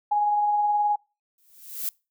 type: tone with tremolo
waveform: sine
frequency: 830.6 Hz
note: G#5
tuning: in tune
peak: -18 dBFS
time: 0.11-0.96 s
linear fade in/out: 10 ms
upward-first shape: triangle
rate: 19 Hz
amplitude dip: 30%
type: noise with exponential growth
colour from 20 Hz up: violet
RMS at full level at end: -26 dBFS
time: 1.38-1.89 s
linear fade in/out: 2 ms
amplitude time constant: 110 ms
effects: noise-tail reverb RT60 0.3 s tail -26 dB re dry

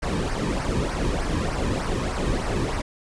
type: noise with flanger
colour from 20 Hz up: brown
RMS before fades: -25 dBFS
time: 0.02-2.82 s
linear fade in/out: 10 ms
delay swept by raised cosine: 0.27 to 1.47 ms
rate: 3.3 Hz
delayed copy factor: -0.65
effects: resampled to 22050 Hz

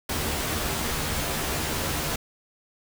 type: noise with comb filter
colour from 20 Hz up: pink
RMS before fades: -28 dBFS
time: 0.09-2.16 s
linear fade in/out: 5 ms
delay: 13 ms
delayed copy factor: +0.65
effects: none

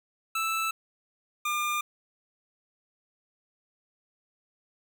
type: tone pair in turn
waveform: 25% pulse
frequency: 1318.5 / 1203.3 Hz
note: E6 / D6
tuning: 0 / +42 cents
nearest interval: major second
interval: 158 cents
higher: first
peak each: -23 dBFS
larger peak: neither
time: 0.35-0.71 / 1.45-1.81 s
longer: neither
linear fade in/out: 5 ms
effects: 10-bit

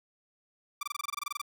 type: tone bursts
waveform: sawtooth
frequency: 1174.7 Hz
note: D6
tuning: in tune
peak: -28 dBFS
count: 14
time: 0.81-1.416 s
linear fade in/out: 5 ms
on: 21 ms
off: 24 ms
effects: none

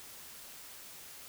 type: silence
effects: white hiss -50 dBFS RMS until 1.28 s

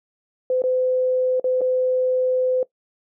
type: tone with dropouts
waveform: sine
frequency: 510 Hz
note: C5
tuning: 44 cents flat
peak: -17 dBFS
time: 0.5-2.63 s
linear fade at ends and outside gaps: 2 ms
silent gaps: 0.62-0.638 / 1.398-1.442 / 1.609-1.615 s
effects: noise-tail reverb RT60 0.1 s tail -19 dB re dry

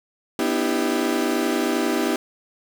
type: chord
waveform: 35% pulse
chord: E minor seventh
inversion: second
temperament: equal with one note detuned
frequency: 246.9 / 299.8 / 329.6 / 392 Hz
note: B3 / D4 / E4 / G4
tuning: 0 / +36 / 0 / 0 cents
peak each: -24 dBFS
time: 0.39-2.16 s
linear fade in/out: 2 ms
effects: 8-bit

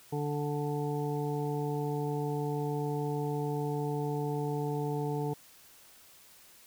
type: harmonic tone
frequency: 146.6 Hz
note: D3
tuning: 3 cents flat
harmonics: 1 / 2 / 3 / 5 / 6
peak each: -33 / -38 / -35 / -42 / -41 dBFS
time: 0.12-5.34 s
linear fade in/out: 10 ms
effects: white hiss -57 dBFS RMS until 6.66 s

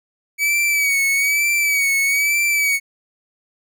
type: tone with vibrato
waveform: 45% pulse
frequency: 2272 Hz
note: C#7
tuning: 42 cents sharp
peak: -15 dBFS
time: 0.38-2.8 s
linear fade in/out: 50 ms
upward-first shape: sine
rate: 1.1 Hz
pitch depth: 55 cents each way
effects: none

